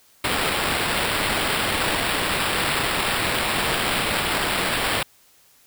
violet noise with sample-and-hold, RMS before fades -23 dBFS, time 0.24-5.03 s, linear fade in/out 5 ms, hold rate 6300 Hz, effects white hiss -56 dBFS RMS until 5.66 s

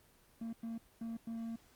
triangle tone bursts at uneven times, 228.3 Hz, A#3, 36 cents flat, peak -37 dBFS, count 4, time 0.41-0.53 / 0.63-0.78 / 1.01-1.17 / 1.27-1.56 s, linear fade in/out 5 ms, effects pink hiss -66 dBFS RMS until 1.75 s + Opus 24 kbps

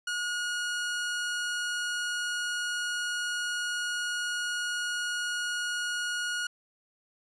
sawtooth tone, 1444 Hz, F#6, 43 cents flat, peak -26 dBFS, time 0.07-6.47 s, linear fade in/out 5 ms, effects resampled to 22050 Hz

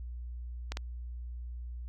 clicks, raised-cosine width 0.2 ms, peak -19 dBFS, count 2, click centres 0.72 / 0.771 s, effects added 60 Hz sine -38 dBFS peak until 1.88 s

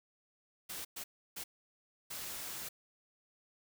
white noise bursts at uneven times, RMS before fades -43 dBFS, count 4, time 0.69-0.85 / 0.96-1.04 / 1.36-1.44 / 2.1-2.69 s, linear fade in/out 10 ms, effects none

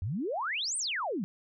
sine exponential two-way sweep, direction up then down, 82.41 to 9397 to 167.3 Hz, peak -30 dBFS, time 0.02-1.24 s, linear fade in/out 0 ms, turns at 0.77 s, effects none

